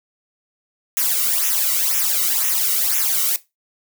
blue noise with flanger, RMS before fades -19 dBFS, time 0.97-3.36 s, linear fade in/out 0 ms, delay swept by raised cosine 0.22 to 1.21 ms, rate 2 Hz, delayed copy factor -0.9, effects noise-tail reverb RT60 0.2 s tail -17 dB re dry

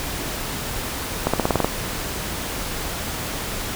accelerating click train, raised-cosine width 1 ms, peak -3 dBFS, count 8, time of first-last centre 1.27-1.646 s, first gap 66 ms, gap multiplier 0.93, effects pink hiss -28 dBFS RMS until 3.75 s

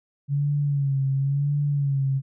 sine tone with vibrato, 140.2 Hz, C#3, 20 cents sharp, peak -20 dBFS, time 0.28-2.22 s, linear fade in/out 50 ms, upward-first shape sine, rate 0.95 Hz, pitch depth 61 cents each way, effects none

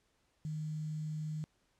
sine tone with quantisation, 154.4 Hz, D#3, 13 cents flat, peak -36 dBFS, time 0.45-1.44 s, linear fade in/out 0 ms, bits 10, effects pink hiss -75 dBFS RMS until 1.79 s + low-pass 9000 Hz 12 dB/octave

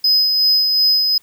triangle tone with tremolo, 5040 Hz, D#8, 21 cents sharp, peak -9 dBFS, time 0.04-1.18 s, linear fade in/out 5 ms, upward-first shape sine, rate 2.7 Hz, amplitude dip 35%, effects white hiss -54 dBFS RMS until 1.22 s

